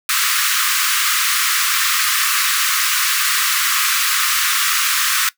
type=high-pass noise; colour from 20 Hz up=pink; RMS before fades=-17 dBFS; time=0.09-5.29 s; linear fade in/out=2 ms; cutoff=1100 Hz; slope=96 dB/octave; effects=noise-tail reverb RT60 0.1 s tail -18 dB re dry